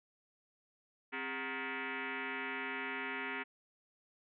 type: tone with frequency modulation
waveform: sine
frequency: 263.8 Hz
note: C4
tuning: 14 cents sharp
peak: -37 dBFS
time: 1.12-3.44 s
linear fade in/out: 20 ms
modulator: 335 Hz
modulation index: 7
effects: none